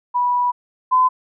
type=tone pair in turn; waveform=sine; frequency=980 / 1018 Hz; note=B5 / C6; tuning=-14 / -48 cents; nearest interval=minor second; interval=66 cents; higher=second; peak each=-15 / -11 dBFS; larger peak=second; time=0.14-0.52 / 0.91-1.09 s; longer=first; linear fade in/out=20 ms; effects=none